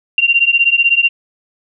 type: beating tone pair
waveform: sine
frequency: 2760 / 2776 Hz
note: F7 / F7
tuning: -21 / -11 cents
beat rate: 16 Hz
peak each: -12 dBFS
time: 0.18-1.09 s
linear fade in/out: 2 ms
effects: none